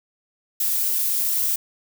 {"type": "noise", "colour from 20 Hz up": "violet", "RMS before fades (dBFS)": -22, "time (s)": [0.6, 1.56], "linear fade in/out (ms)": 5, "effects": []}